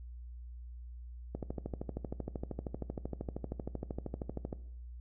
click train, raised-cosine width 2 ms, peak -24 dBFS, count 42, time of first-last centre 1.35-4.528 s, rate 12.9 Hz, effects noise-tail reverb RT60 0.7 s tail -18 dB re dry + added 60 Hz sine -44 dBFS peak until 5 s

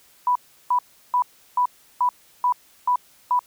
sine tone bursts, 987.8 Hz, B5, in tune, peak -16 dBFS, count 8, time 0.27-3.392 s, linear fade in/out 2 ms, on 84 ms, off 350 ms, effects white hiss -55 dBFS RMS until 3.46 s

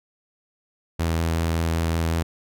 sawtooth tone with vibrato, 82.41 Hz, E2, in tune, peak -17 dBFS, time 0.99-2.23 s, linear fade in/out 10 ms, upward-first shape triangle, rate 5.3 Hz, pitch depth 15 cents each way, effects none

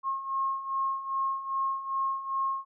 sine beating tone pair, 1077 / 1079.5 Hz, C6 / C#6, +50 / -46 cents, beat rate 2.5 Hz, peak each -34 / -29 dBFS, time 0.03-2.65 s, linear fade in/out 50 ms, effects none

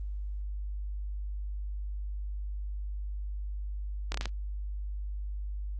slowing click train, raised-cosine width 0.2 ms, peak -16 dBFS, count 5, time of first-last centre 4.12-4.256 s, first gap 24 ms, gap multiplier 1.24, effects added 50 Hz sine -33 dBFS peak until 5.79 s + Opus 24 kbps

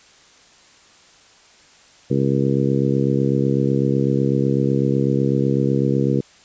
harmonic tone, 68 Hz, C#2, 33 cents flat, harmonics 2 / 3 / 4 / 5 / 6 / 7, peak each -20 / -22 / -23 / -24 / -25 / -25 dBFS, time 2.1-6.21 s, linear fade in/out 10 ms, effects white hiss -50 dBFS RMS until 6.44 s + resampled to 16000 Hz

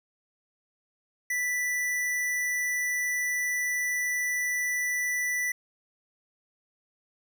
square tone, 1975.5 Hz, B6, in tune, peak -27 dBFS, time 1.3-5.52 s, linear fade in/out 5 ms, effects none

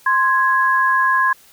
sine tone pair together, 1046.5 / 1661.2 Hz, C6 / G#6, 0 / 0 cents, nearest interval minor sixth, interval 800 cents, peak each -15 / -16 dBFS, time 0.06-1.33 s, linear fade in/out 5 ms, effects white hiss -49 dBFS RMS until 1.52 s

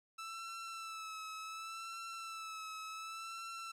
sawtooth tone with vibrato, 1318.5 Hz, E6, in tune, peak -40 dBFS, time 0.18-3.72 s, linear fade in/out 10 ms, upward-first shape sine, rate 0.68 Hz, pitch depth 39 cents each way, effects low-pass 10000 Hz 12 dB/octave + 13-bit

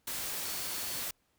sine tone in noise, 4429 Hz, C#8, 2 cents flat, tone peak -47 dBFS, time 0.45-1.02 s, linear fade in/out 5 ms, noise white, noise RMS -37 dBFS, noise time 0.07-1.11 s, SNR -13 dB, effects pink hiss -74 dBFS RMS until 1.38 s

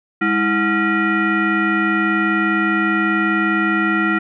sine tone with frequency modulation, 853 Hz, G#5, 46 cents sharp, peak -14 dBFS, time 0.21-4.19 s, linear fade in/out 10 ms, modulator 529 Hz, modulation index 2.3, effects none

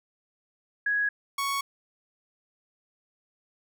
sine / sawtooth tone pair in turn, 1665 / 1111.3 Hz, G#6 / C#6, +4 / +4 cents, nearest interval perfect fifth, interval 700 cents, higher first, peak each -23 dBFS, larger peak neither, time 0.86-1.09 / 1.38-1.61 s, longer neither, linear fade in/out 5 ms, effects none

